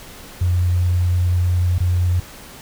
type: tone with dropouts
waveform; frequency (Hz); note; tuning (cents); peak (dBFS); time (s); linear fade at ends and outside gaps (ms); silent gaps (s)
sine; 89; F2; +33; -14; 0.41-2.2; 5; 1.783-1.803
effects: pink hiss -39 dBFS RMS until 2.61 s